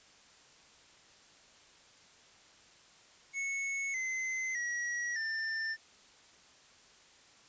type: tone with pitch steps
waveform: square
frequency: 2202 / 2055 / 1917 / 1788.6 Hz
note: C#7 / C7 / A#6 / A6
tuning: -12 / -32 / +48 / +28 cents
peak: -34 dBFS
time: 3.33-5.77 s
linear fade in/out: 50 ms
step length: 610 ms
effects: white hiss -60 dBFS RMS until 7.48 s + resampled to 16000 Hz